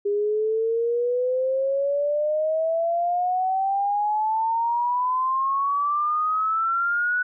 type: exponential sweep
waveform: sine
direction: up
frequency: 404.1 to 1486 Hz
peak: -20 dBFS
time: 0.05-7.23 s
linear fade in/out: 10 ms
effects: none